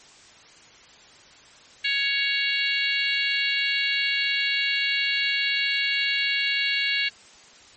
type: harmonic tone with a mistuned harmonic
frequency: 557 Hz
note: C#5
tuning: 8 cents sharp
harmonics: 3 / 4 / 5 / 6 / 7 / 8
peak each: -29 / -26 / -27 / -32 / -30 / -31 dBFS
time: 1.84-7.09 s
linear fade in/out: 10 ms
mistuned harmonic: 8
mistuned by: -27 cents
effects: white hiss -50 dBFS RMS until 7.76 s + MP3 32 kbps